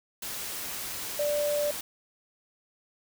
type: tone in noise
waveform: sine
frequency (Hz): 587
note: D5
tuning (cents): -1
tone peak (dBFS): -25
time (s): 1.19-1.71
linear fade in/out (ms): 5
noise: white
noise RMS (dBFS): -36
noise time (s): 0.22-1.81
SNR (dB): +8
effects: none